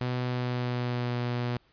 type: tone with pitch glide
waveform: sawtooth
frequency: 124.7 to 121.78 Hz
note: B2 to B2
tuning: +17 to -24 cents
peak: -24 dBFS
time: 0.01-1.57 s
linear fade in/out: 0 ms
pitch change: -41 cents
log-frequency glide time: 0.21-1.19 s
effects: pink hiss -65 dBFS RMS until 1.72 s + resampled to 11025 Hz